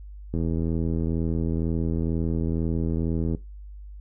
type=click train; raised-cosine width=3 ms; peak=-15 dBFS; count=248; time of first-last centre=0.34-3.349 s; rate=82.1 Hz; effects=noise-tail reverb RT60 0.2 s tail -17 dB re dry + added 50 Hz sine -38 dBFS peak until 4 s